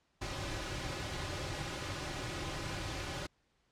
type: noise with comb filter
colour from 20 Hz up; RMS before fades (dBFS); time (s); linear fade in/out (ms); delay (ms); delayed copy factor
pink; -39; 0.21-3.27; 10; 4.4; -0.6
effects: pink hiss -75 dBFS RMS until 3.71 s + low-pass 6000 Hz 12 dB/octave